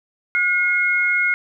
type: tone pair together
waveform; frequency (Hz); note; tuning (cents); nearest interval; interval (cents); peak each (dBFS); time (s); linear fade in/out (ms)
sine; 1441.2 / 2156; F#6 / C#7; -46 / -49; perfect fifth; 697; -20 / -17; 0.35-1.34; 0
effects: none